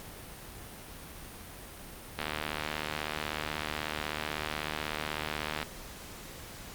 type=click train; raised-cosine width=0.3 ms; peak=-16 dBFS; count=263; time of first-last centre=2.19-5.628 s; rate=76.2 Hz; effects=pink hiss -46 dBFS RMS until 6.74 s + Opus 48 kbps